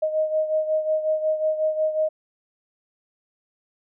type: beating tone pair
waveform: sine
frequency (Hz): 622.3 / 627.8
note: D#5 / D#5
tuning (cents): 0 / +15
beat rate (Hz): 5.5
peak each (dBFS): -21 / -27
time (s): 0.02-2.09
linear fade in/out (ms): 10
effects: none